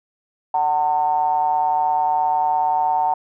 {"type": "ring-modulated tone", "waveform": "triangle", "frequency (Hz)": 78.5, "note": "D#2", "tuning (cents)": 16, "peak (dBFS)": -11, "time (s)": [0.54, 3.14], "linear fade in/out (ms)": 5, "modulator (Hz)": 827, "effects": []}